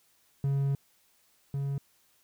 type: tone pair in turn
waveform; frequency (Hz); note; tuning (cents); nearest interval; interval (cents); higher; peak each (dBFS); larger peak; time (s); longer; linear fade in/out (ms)
triangle; 138.59 / 139.22; C#3 / C#3; 0 / +8; unison; 8; second; -23 / -27; first; 0.44-0.75 / 1.54-1.78; first; 2
effects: white hiss -67 dBFS RMS until 2.23 s